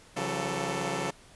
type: tone cluster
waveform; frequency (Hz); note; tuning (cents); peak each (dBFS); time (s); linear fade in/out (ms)
10% pulse; 137.8 / 171.2 / 188 / 442.3; C#3 / F3 / F#3 / A4; -10 / -34 / +28 / +9; -27; 0.16-1.11; 10
effects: pink hiss -55 dBFS RMS until 1.35 s + resampled to 24000 Hz